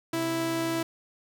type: tone pair together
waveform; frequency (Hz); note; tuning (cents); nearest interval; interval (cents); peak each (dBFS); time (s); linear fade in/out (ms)
sawtooth; 130.8 / 329.6; C3 / E4; 0 / 0; octave + major third; 1600; -33 / -23; 0.13-0.83; 5
effects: none